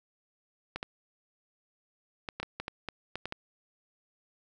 clicks, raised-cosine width 0.3 ms, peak -19 dBFS, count 11, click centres 0.76 / 0.829 / 2.288 / 2.4 / 2.43 / 2.6 / 2.681 / 2.887 / 3.156 / 3.256 / 3.324 s, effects none

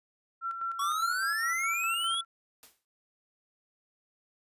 sine tone with tremolo, 1355 Hz, E6, 47 cents sharp, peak -30 dBFS, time 0.41-2.25 s, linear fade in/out 50 ms, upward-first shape square, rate 4.9 Hz, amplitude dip 50%
square exponential sweep, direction up, 1108.7 to 3437 Hz, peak -30 dBFS, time 0.79-2.21 s, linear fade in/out 5 ms
white noise with exponential decay, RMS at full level -49 dBFS, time 2.63-2.85 s, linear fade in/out 0 ms, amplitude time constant 47 ms
effects resampled to 32000 Hz

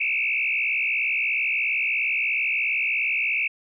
sine tone with frequency modulation, 2453 Hz, D#7, 25 cents flat, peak -21 dBFS, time 0-3.48 s, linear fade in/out 10 ms, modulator 63 Hz, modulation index 3.7, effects none

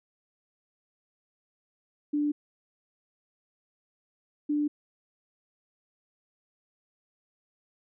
sine tone pair in turn, 294.3 / 295.4 Hz, D4 / D4, +4 / +10 cents, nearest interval unison, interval 6 cents, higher second, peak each -24 dBFS, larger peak neither, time 2.13-2.32 / 4.49-4.68 s, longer neither, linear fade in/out 10 ms, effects none

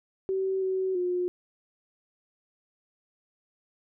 sine tone with pitch steps, 382.2 / 377.3 / 358.5 Hz, G4 / F#4 / F4, -44 / +34 / +45 cents, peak -25 dBFS, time 0.29-1.28 s, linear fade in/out 0 ms, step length 330 ms, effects none

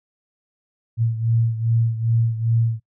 sine beating tone pair, 114.2 / 116.7 Hz, A#2 / A#2, -35 / +2 cents, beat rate 2.5 Hz, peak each -18 / -23 dBFS, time 0.97-2.8 s, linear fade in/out 50 ms, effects noise-tail reverb RT60 0.1 s tail -23 dB re dry

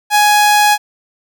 sawtooth tone, 834 Hz, G#5, 7 cents sharp, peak -4 dBFS, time 0.1-0.78 s, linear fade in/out 50 ms, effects none

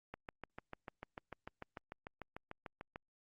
click train, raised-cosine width 0.5 ms, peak -30 dBFS, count 20, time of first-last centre 0.14-2.959 s, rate 6.74 Hz, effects Opus 48 kbps

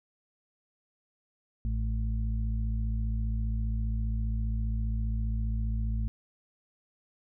harmonic tone, 55 Hz, A1, in tune, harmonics 1 / 2 / 4, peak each -28 / -34 / -40 dBFS, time 1.65-6.08 s, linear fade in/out 0 ms, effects none

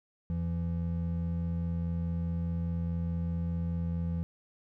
triangle tone pair together, 84.31 / 169.1 Hz, E2 / E3, +40 / +44 cents, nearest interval octave, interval 1204 cents, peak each -31 / -30 dBFS, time 0.3-4.23 s, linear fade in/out 0 ms, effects none

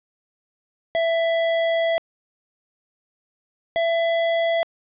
square tone pair in turn, 663 / 667.6 Hz, E5 / E5, +10 / +22 cents, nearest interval unison, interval 12 cents, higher second, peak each -19 dBFS, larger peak neither, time 0.95-1.98 / 3.76-4.63 s, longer first, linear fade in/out 0 ms, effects resampled to 8000 Hz + 10-bit

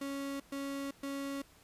35% pulse tone bursts, 277.2 Hz, C#4, in tune, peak -35 dBFS, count 3, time 0.01-1.42 s, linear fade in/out 5 ms, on 390 ms, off 120 ms, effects pink hiss -62 dBFS RMS until 1.63 s + resampled to 32000 Hz

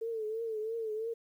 sine tone with vibrato, 444 Hz, A4, 16 cents sharp, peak -33 dBFS, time 0.01-1.14 s, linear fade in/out 10 ms, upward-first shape triangle, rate 3 Hz, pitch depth 81 cents each way, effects 11-bit

